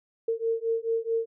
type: beating tone pair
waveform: sine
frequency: 453.2 / 457.8 Hz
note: A#4 / A#4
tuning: -49 / -31 cents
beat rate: 4.6 Hz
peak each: -28 dBFS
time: 0.28-1.26 s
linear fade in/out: 5 ms
effects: none

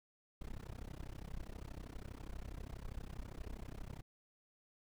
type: noise with amplitude modulation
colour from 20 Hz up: brown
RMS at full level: -43 dBFS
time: 0.41-4.02 s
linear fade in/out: 5 ms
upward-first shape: sine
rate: 32.4 Hz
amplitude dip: 100%
effects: none

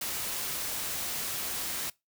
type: noise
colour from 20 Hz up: white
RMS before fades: -34 dBFS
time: 0.01-1.9 s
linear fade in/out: 5 ms
effects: noise-tail reverb RT60 0.2 s tail -22 dB re dry

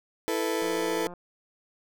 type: chord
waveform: 35% pulse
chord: E suspended fourth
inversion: none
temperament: just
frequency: 329.6 / 439.5 / 494.4 Hz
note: E4 / A4 / B4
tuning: 0 / -2 / +2 cents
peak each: -29 / -28 / -30 dBFS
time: 0.28-1.07 s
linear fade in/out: 0 ms
type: click train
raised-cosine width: 1 ms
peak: -30 dBFS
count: 92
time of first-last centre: 0.62-1.137 s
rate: 176 Hz
effects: none

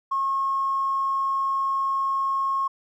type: tone with tanh clipping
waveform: triangle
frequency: 1085 Hz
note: C#6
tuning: 37 cents flat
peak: -21 dBFS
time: 0.11-2.68 s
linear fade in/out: 10 ms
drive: 2 dB
effects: none

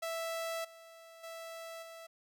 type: tone with level steps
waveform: sawtooth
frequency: 659.3 Hz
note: E5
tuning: in tune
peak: -32 / -49 / -40 / -44 dBFS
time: 0.02-2.07 s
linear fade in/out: 10 ms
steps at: 0.64 / 1.23 / 1.82 s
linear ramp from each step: 10 ms
effects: none

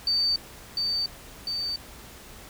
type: tone with echo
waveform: sine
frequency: 4587 Hz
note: D8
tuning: 42 cents flat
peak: -21 dBFS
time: 0.07-0.36 s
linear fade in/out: 2 ms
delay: 700 ms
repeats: 2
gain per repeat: -3 dB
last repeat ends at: 1.76 s
effects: added 60 Hz sine -53 dBFS peak until 2.49 s + pink hiss -46 dBFS RMS until 2.49 s

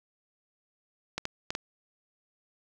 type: clicks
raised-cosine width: 0.2 ms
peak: -14 dBFS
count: 4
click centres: 1.18 / 1.254 / 1.505 / 1.551 s
effects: none

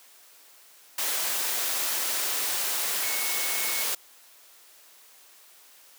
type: tone in noise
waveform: sine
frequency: 2199 Hz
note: C#7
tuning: 14 cents flat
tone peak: -35 dBFS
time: 3.03-3.84 s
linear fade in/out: 5 ms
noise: white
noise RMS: -28 dBFS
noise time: 0.98-3.95 s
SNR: -10 dB
effects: white hiss -54 dBFS RMS until 5.98 s + high-pass 400 Hz 12 dB/octave

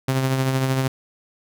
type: tone with tremolo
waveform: sawtooth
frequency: 132.2 Hz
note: C3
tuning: 18 cents sharp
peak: -13 dBFS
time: 0.08-0.88 s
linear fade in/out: 5 ms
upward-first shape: triangle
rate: 13 Hz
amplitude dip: 45%
effects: none

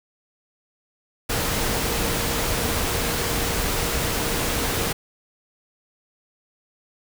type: tone in noise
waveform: sine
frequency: 466.2 Hz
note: A#4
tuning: in tune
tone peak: -34 dBFS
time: 1.29-4.93 s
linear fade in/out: 10 ms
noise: pink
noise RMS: -24 dBFS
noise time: 1.29-4.93 s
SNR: -13 dB
effects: none

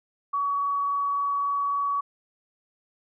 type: tone with frequency modulation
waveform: sine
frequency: 1131 Hz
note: C#6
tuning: 34 cents sharp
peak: -23 dBFS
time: 0.33-2.01 s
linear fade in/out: 10 ms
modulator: 23.6 Hz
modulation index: 0.28
effects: none

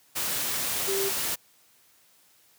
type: tone in noise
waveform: sine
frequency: 392 Hz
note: G4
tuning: in tune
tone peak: -27 dBFS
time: 0.87-1.1 s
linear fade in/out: 20 ms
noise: white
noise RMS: -29 dBFS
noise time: 0.15-1.36 s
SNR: -1 dB
effects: white hiss -61 dBFS RMS until 2.58 s + high-pass 80 Hz 12 dB/octave

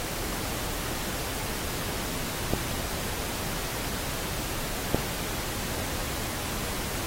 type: clicks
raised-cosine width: 2 ms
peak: -10 / -8 dBFS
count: 2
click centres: 2.536 / 4.946 s
effects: pink hiss -33 dBFS RMS until 7.06 s + AAC 48 kbps

